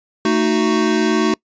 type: chord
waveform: square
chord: D# diminished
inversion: second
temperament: equal with one note detuned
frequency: 222.4 / 311.1 / 370 Hz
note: A3 / D#4 / F#4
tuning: +19 / 0 / 0 cents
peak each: -19 dBFS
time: 0.25-1.34 s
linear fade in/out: 2 ms
effects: noise-tail reverb RT60 0.1 s tail -25 dB re dry + resampled to 16000 Hz